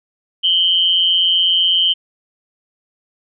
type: tone pair together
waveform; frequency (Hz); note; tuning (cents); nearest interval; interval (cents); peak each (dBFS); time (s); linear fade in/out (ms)
sine; 2960 / 3136; F#7 / G7; 0 / 0; minor second; 100; -16 / -13; 0.43-1.94; 20
effects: none